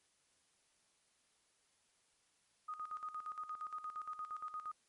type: tone with tremolo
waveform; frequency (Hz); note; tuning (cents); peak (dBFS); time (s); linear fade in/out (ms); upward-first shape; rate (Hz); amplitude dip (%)
sine; 1243; D#6; -2; -40; 2.68-4.72; 10; square; 8.6; 70
effects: white hiss -75 dBFS RMS until 4.88 s + MP3 48 kbps